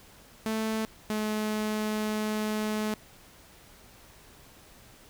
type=tone pair in turn; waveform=sawtooth; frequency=220 / 214.2 Hz; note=A3 / A3; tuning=0 / -46 cents; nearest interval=unison; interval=46 cents; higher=first; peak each=-24 dBFS; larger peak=neither; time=0.46-0.85 / 1.1-2.94 s; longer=second; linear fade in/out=0 ms; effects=pink hiss -54 dBFS RMS until 5.09 s